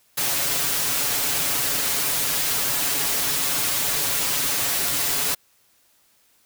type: noise with comb filter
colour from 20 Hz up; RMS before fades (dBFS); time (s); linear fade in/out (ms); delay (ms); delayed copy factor
white; -23; 0.17-5.35; 10; 7.1; +0.8
effects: white hiss -61 dBFS RMS until 6.45 s